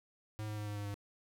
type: tone with pitch steps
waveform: square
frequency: 107.3 / 106.13 / 104.97 / 103.82 / 102.69 / 101.57 Hz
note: A2 / G#2 / G#2 / G#2 / G#2 / G#2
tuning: -43 / +38 / +19 / 0 / -19 / -38 cents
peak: -39 dBFS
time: 0.39-0.942 s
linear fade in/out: 0 ms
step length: 92 ms
effects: none